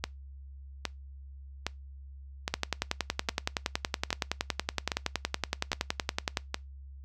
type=two click trains; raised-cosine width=0.2 ms; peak=-10 / -12 dBFS; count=42 / 9; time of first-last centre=2.54-6.372 / 0.04-6.544 s; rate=10.7 / 1.23 Hz; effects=noise-tail reverb RT60 0.2 s tail -23 dB re dry + added 68 Hz sine -44 dBFS peak until 7.04 s